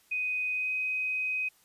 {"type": "tone with pitch glide", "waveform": "sine", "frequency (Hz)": [2500, 2516], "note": ["D#7", "D#7"], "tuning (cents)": [8, 19], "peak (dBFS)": -28, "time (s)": [0.11, 1.49], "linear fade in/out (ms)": 10, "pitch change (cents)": 11, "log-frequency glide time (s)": [0.53, 0.72], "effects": ["white hiss -64 dBFS RMS until 1.64 s", "resampled to 32000 Hz"]}